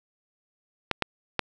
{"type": "clicks", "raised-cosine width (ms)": 0.3, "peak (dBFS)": -7, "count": 3, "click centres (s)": [0.913, 1.023, 1.393], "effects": []}